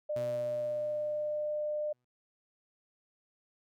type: tone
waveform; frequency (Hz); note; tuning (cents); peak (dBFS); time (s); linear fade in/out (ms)
sine; 601; D5; +40; -31; 0.09-1.93; 10
type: tone with exponential decay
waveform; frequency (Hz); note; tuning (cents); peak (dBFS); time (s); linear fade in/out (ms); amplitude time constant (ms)
sawtooth; 123.47; B2; 0; -36; 0.16-2.05; 5; 410
effects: none